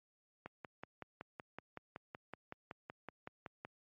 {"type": "click train", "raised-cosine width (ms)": 0.5, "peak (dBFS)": -30, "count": 18, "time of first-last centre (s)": [0.46, 3.649], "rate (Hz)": 5.33, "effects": ["high-pass 100 Hz 12 dB/octave", "MP3 32 kbps"]}